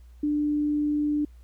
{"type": "tone", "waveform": "sine", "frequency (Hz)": 296.1, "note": "D4", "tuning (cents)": 14, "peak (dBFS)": -22, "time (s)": [0.23, 1.25], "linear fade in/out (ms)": 5, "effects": ["added 60 Hz sine -46 dBFS peak until 1.43 s", "pink hiss -67 dBFS RMS until 1.43 s"]}